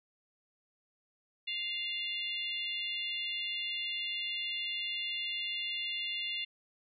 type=harmonic tone; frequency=698.5 Hz; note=F5; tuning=in tune; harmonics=3 / 4 / 5 / 6; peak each=-42 / -36 / -40 / -46 dBFS; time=1.47-6.45 s; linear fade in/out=10 ms; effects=none